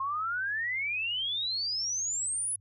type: exponential sweep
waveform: sine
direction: up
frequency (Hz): 1060 to 10470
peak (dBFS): -29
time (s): 0-2.56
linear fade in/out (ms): 5
effects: added 100 Hz sine -58 dBFS peak until 2.6 s